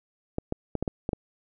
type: clicks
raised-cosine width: 2 ms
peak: -14 dBFS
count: 7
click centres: 0.384 / 0.524 / 0.753 / 0.826 / 0.878 / 1.091 / 1.132 s
effects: none